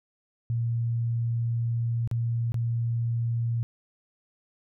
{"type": "tone with dropouts", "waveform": "sine", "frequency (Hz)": 116.8, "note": "A#2", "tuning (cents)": 4, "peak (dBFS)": -24, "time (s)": [0.5, 3.63], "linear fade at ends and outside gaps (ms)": 0, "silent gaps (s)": [[2.075, 2.113], [2.52, 2.543]], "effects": []}